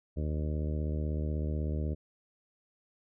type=harmonic tone; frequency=76.2 Hz; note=D#2; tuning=36 cents flat; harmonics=1 / 2 / 3 / 4 / 5 / 6 / 7 / 8; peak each=-31 / -37 / -41 / -43 / -45 / -47 / -48 / -49 dBFS; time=0.16-1.95 s; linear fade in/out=20 ms; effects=none